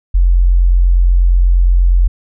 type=tone; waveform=sine; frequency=44.21 Hz; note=F1; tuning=22 cents sharp; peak=-6 dBFS; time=0.14-2.08 s; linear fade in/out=10 ms; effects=none